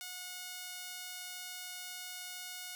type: tone with high-pass filter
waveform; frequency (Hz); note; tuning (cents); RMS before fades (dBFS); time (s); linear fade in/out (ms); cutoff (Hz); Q
sawtooth; 727; F#5; -31; -45; 0.01-2.75; 0; 2400; 0.53
effects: none